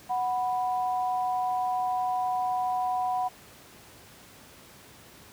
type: tone pair together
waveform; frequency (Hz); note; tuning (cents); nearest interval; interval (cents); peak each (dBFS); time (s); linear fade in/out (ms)
sine; 740 / 987.8; F#5 / B5; 0 / 0; perfect fourth; 500; -26 / -32; 0.09-3.29; 20
effects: pink hiss -51 dBFS RMS until 5.32 s + high-pass 80 Hz 12 dB/octave